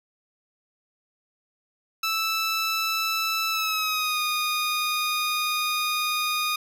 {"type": "tone with pitch glide", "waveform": "15% pulse", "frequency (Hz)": [1318.5, 1230.2], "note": ["E6", "D#6"], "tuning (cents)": [0, -20], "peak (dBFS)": -17, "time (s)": [2.03, 6.56], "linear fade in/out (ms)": 5, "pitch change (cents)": -120, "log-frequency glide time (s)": [3.5, 4.21], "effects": []}